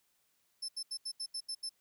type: tone bursts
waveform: 35% pulse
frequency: 5274 Hz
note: E8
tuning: in tune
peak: -34 dBFS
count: 8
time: 0.62-1.694 s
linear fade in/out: 10 ms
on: 66 ms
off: 78 ms
effects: white hiss -75 dBFS RMS until 1.8 s